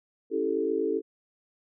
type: chord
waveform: sine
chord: A dominant seventh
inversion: first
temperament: equal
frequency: 277.2 / 329.6 / 392 / 440 Hz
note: C#4 / E4 / G4 / A4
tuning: 0 / 0 / 0 / 0 cents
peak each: -34 / -31 / -30 / -28 dBFS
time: 0.3-1.02 s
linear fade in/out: 50 ms
effects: none